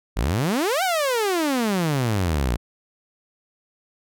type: exponential two-way sweep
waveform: sawtooth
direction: up then down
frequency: 46.25 to 784 to 54.3 Hz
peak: -16 dBFS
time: 0.16-2.57 s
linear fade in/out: 20 ms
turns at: 0.83 s
effects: none